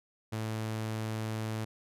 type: tone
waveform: sawtooth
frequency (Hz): 110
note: A2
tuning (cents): 0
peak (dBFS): -29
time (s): 0.32-1.65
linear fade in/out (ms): 10
effects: resampled to 32000 Hz